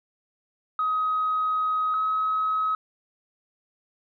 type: tone pair in turn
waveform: sine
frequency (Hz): 1262 / 1276.7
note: D#6 / D#6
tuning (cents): +24 / +44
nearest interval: unison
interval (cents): 20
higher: second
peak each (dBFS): -21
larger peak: neither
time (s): 0.79-1.94 / 1.94-2.75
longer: first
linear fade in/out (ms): 2
effects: tanh soft clip ceiling -17 dBFS